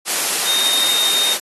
sine tone in noise, 3694 Hz, A#7, 16 cents flat, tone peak -16 dBFS, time 0.44-1.37 s, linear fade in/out 50 ms, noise white, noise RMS -19 dBFS, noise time 0.05-1.4 s, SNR 0 dB, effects high-pass 300 Hz 12 dB/octave + AAC 32 kbps

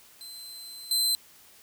sawtooth tone with level steps, 4080 Hz, C8, 44 cents flat, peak -38 / -20 dBFS, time 0.21-1.15 s, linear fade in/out 0 ms, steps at 0.91 s, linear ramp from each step 2 ms, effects white hiss -55 dBFS RMS until 1.62 s

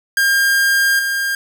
45% pulse tone with level steps, 1607 Hz, G6, 43 cents sharp, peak -12 / -17 dBFS, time 0.17-1.35 s, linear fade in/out 2 ms, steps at 0.99 s, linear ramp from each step 2 ms, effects 8-bit

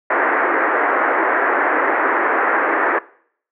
white band-pass noise, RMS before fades -17 dBFS, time 0.1-2.99 s, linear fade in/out 5 ms, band 290 to 1900 Hz, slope 48 dB/octave, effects noise-tail reverb RT60 0.6 s tail -21 dB re dry

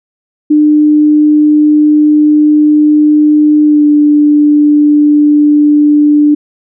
sine tone with pitch glide, 300.8 to 296 Hz, D4 to D4, +42 to +14 cents, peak -3 dBFS, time 0.5-6.35 s, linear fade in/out 10 ms, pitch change -28 cents, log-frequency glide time 3.65-3.84 s, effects none

